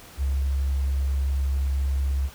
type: tone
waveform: sine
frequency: 68.1 Hz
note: C#2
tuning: 30 cents flat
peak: -21 dBFS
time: 0.17-2.3 s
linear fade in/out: 50 ms
effects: pink hiss -46 dBFS RMS until 2.34 s